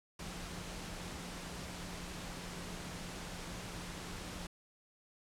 sine tone in noise, 176.6 Hz, F3, 20 cents sharp, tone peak -50 dBFS, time 0.19-4.47 s, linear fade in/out 5 ms, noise pink, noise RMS -45 dBFS, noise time 0.19-4.47 s, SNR -8 dB, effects low-pass 9000 Hz 12 dB/octave

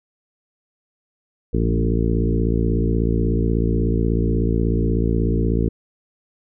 harmonic tone with a mistuned harmonic, 56.4 Hz, A1, 44 cents sharp, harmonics 1 / 2 / 3 / 4 / 5 / 6 / 7 / 8, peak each -20 / -23 / -25 / -26 / -27 / -28 / -28 / -29 dBFS, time 1.53-5.69 s, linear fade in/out 10 ms, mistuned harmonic 3, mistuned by +20 cents, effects none

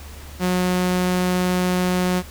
sawtooth tone, 181.4 Hz, F#3, 34 cents flat, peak -14 dBFS, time 0.39-2.23 s, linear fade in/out 50 ms, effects added 73 Hz sine -37 dBFS peak until 2.3 s + pink hiss -42 dBFS RMS until 2.3 s

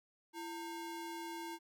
square ring-modulated tone, 622.3 Hz, D#5, in tune, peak -40 dBFS, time 0.33-1.59 s, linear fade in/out 50 ms, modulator 287 Hz, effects none

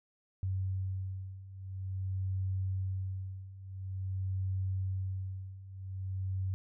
sine beating tone pair, 94.5 / 94.98 Hz, F#2 / F#2, +37 / +46 cents, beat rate 0.48 Hz, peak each -38 / -35 dBFS, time 0.43-6.54 s, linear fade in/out 0 ms, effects none

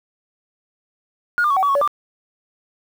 sine tone with pitch steps, 1432 / 1198 / 1113 / 760 / 1139 / 1105 / 569 / 1186 Hz, F6 / D6 / C#6 / F#5 / C#6 / C#6 / C#5 / D6, +43 / +34 / +7 / +46 / +47 / -6 / +45 / +17 cents, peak -13 dBFS, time 1.38-1.876 s, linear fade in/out 0 ms, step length 62 ms, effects tanh soft clip ceiling -11 dBFS + 7-bit

